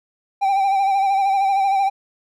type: tone with vibrato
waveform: triangle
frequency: 784 Hz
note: G5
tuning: in tune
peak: -13 dBFS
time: 0.41-1.9 s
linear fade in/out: 20 ms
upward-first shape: sine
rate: 13 Hz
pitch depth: 42 cents each way
effects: none